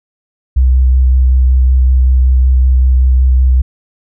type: tone with vibrato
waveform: sine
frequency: 64 Hz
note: C2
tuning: 38 cents flat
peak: -5 dBFS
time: 0.56-3.62 s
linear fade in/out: 10 ms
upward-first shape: square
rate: 5.3 Hz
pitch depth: 12 cents each way
effects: none